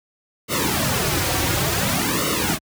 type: noise with flanger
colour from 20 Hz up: pink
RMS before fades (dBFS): -21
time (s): 0.48-2.59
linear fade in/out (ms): 50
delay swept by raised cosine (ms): 1.2 to 4.8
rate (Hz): 0.56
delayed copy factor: -0.95
effects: high-pass 60 Hz 12 dB/octave